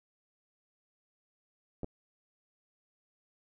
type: clicks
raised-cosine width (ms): 2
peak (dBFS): -26 / -24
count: 2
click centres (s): 1.833 / 1.844
effects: none

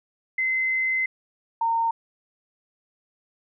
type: tone pair in turn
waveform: sine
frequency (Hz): 2057 / 916.3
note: C7 / A#5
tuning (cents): -30 / -30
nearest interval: octave + major second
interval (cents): 1400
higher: first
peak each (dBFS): -21 / -20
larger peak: second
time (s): 0.38-1.06 / 1.61-1.91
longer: first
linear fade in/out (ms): 5
effects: none

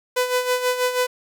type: tone with tremolo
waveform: sawtooth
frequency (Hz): 500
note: B4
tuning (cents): +21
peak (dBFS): -13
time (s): 0.16-1.07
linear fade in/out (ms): 10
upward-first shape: sine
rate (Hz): 6.2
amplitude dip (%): 65
effects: 9-bit

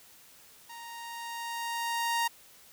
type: tone with level ramp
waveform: sawtooth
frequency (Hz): 932.3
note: A#5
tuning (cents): 0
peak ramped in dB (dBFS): -40 to -22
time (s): 0.69-2.28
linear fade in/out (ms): 10
effects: white hiss -56 dBFS RMS until 2.72 s

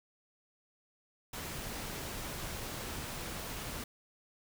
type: noise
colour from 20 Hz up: pink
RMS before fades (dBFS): -41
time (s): 1.33-3.84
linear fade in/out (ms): 5
effects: none

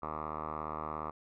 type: tone with low-pass filter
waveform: 5% pulse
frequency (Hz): 77.2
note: D#2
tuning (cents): -13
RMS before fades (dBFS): -39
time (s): 0.02-1.11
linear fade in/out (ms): 10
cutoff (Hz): 1200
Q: 7.8
effects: none

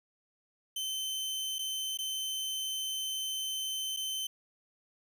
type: tone with dropouts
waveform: sawtooth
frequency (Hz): 3078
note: G7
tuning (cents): -32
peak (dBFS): -30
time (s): 0.76-4.27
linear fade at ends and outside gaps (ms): 5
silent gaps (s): 1.585-1.59 / 1.974-1.987 / 3.965-3.97
effects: none

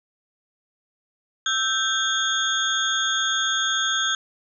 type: tone cluster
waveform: sine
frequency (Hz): 1319 / 1561 / 3273 / 3564 / 6580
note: E6 / G6 / G#7 / A7 / G#8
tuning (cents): +1 / -8 / -26 / +22 / -17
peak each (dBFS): -29 / -25 / -26 / -27 / -29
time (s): 1.46-4.15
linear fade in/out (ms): 2
effects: none

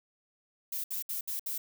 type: noise bursts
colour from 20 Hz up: violet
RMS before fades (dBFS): -35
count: 5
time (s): 0.72-1.58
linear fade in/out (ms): 5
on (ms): 120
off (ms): 65
effects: none

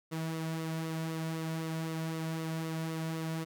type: tone with flanger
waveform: sawtooth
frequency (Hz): 161.4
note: E3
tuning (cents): -36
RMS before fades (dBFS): -36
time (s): 0.11-3.45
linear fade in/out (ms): 20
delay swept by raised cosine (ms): 1.2 to 2.5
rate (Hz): 3.9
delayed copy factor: -0.5
effects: none

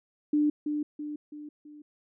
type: tone with echo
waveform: sine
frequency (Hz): 297.8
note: D4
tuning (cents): +24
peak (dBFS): -21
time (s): 0.33-0.5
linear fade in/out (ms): 5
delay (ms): 330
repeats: 4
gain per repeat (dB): -6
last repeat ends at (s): 1.82
effects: none

